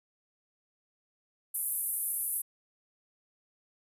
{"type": "band-pass noise", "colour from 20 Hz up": "white", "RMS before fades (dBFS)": -33, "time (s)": [1.54, 2.42], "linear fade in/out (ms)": 10, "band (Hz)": [9900, 13000], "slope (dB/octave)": 48, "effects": ["resampled to 32000 Hz"]}